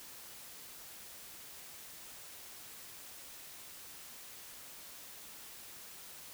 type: silence
effects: white hiss -51 dBFS RMS until 6.33 s